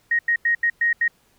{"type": "tone bursts at uneven times", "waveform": "sine", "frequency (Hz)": 1874, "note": "A#6", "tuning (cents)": 9, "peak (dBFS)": -16, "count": 6, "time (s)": [[0.11, 0.19], [0.28, 0.36], [0.45, 0.55], [0.63, 0.7], [0.81, 0.93], [1.01, 1.08]], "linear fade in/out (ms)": 5, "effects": ["pink hiss -61 dBFS RMS until 1.38 s"]}